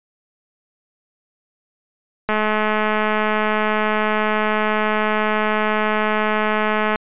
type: click train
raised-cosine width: 0.5 ms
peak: -5 dBFS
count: 1000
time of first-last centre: 2.29-6.958 s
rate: 214 Hz
effects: resampled to 8000 Hz